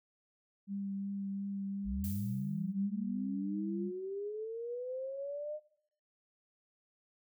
sine tone with vibrato, 197.8 Hz, G3, 16 cents sharp, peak -36 dBFS, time 0.67-3.92 s, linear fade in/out 50 ms, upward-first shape triangle, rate 2.8 Hz, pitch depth 14 cents each way
sine linear sweep, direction up, 51.6 to 613 Hz, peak -37 dBFS, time 1.84-5.6 s, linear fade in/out 50 ms
violet noise with exponential decay, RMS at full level -43 dBFS, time 2.04-2.73 s, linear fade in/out 0 ms, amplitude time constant 150 ms
effects noise-tail reverb RT60 0.6 s tail -17 dB re dry

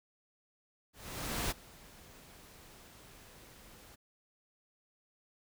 pink noise with ADSR envelope, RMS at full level -34 dBFS, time 0.93-3.96 s, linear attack 580 ms, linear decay 17 ms, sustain -22 dB, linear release 16 ms, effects none

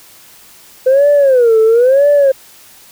sine tone with vibrato, 506 Hz, B4, 42 cents sharp, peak -4 dBFS, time 0.86-2.32 s, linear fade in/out 10 ms, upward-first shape sine, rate 1 Hz, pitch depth 240 cents each way, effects tanh soft clip ceiling -3 dBFS + white hiss -41 dBFS RMS until 2.91 s

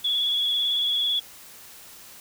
sine tone with vibrato, 3389 Hz, G#7, 34 cents sharp, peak -21 dBFS, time 0.04-1.2 s, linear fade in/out 10 ms, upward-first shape square, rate 18 Hz, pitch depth 27 cents each way, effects white hiss -46 dBFS RMS until 2.2 s

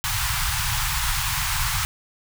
pink band-stop noise, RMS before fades -24 dBFS, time 0.04-1.85 s, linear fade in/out 0 ms, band 140 to 850 Hz, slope 48 dB/octave, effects none

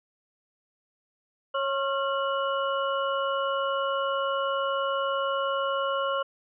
sine tone cluster, 549 / 1084 / 1378 / 2940 Hz, C#5 / C#6 / F6 / F#7, -17 / -39 / -24 / -12 cents, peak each -28 / -30 / -31 / -37 dBFS, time 1.54-6.23 s, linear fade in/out 10 ms, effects none

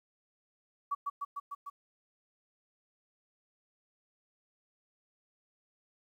sine tone with echo, 1137 Hz, C#6, 44 cents sharp, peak -29 dBFS, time 0.91-0.95 s, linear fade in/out 10 ms, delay 150 ms, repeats 5, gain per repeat -2 dB, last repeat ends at 1.7 s, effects 11-bit

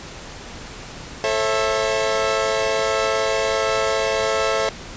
sawtooth chord, A major, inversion none, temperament equal with one note detuned, 440 / 541.7 / 659.3 Hz, A4 / C#5 / E5, 0 / -40 / 0 cents, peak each -19 dBFS, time 1.24-4.69 s, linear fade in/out 0 ms, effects pink hiss -36 dBFS RMS until 4.96 s + resampled to 16000 Hz

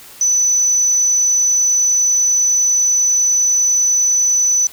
sine tone, 5990 Hz, F#8, 20 cents sharp, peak -11 dBFS, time 0.21-4.67 s, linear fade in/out 2 ms, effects white hiss -39 dBFS RMS until 4.72 s

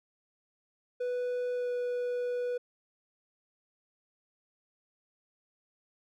triangle tone with pitch glide, 493.9 to 490.5 Hz, B4 to B4, 0 to -12 cents, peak -28 dBFS, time 1-2.58 s, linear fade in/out 10 ms, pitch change -12 cents, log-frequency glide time 1.54-1.7 s, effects none

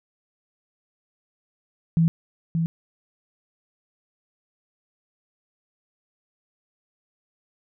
sine tone with echo, 164.81 Hz, E3, in tune, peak -15 dBFS, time 1.97-2.08 s, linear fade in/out 0 ms, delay 580 ms, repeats 1, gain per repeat -5 dB, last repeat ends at 2.66 s, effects none

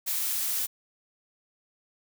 blue noise, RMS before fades -29 dBFS, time 0.06-0.67 s, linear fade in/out 20 ms, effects none

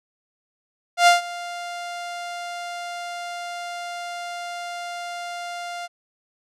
sawtooth tone with ADSR envelope, 699 Hz, F5, 1 cent sharp, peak -6 dBFS, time 0.97-5.88 s, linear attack 100 ms, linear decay 140 ms, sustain -20 dB, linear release 31 ms, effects low-pass 8000 Hz 12 dB/octave

